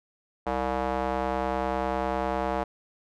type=tone with band-pass filter; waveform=square; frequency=65 Hz; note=C2; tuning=11 cents flat; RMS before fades=-28 dBFS; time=0.46-2.64 s; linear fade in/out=10 ms; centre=760 Hz; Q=1.7; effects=none